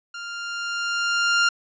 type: tone with level ramp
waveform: sawtooth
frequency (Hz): 1396.9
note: F6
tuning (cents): 0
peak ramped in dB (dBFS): -29 to -12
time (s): 0.14-1.49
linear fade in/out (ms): 5
effects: resampled to 16000 Hz